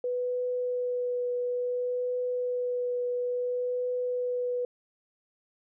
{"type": "tone with vibrato", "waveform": "sine", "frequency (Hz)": 493.9, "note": "B4", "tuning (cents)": 0, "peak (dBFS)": -27, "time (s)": [0.04, 4.65], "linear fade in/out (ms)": 2, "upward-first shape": "triangle", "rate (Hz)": 0.58, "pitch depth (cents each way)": 12, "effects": []}